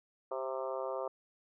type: harmonic tone with a mistuned harmonic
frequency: 132 Hz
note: C3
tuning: 16 cents sharp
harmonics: 3 / 4 / 5 / 6 / 7 / 8 / 9 / 10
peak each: -42 / -38 / -41 / -49 / -45 / -48 / -45 / -56 dBFS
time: 0.31-1.08 s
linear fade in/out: 5 ms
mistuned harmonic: 3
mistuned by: -18 cents
effects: none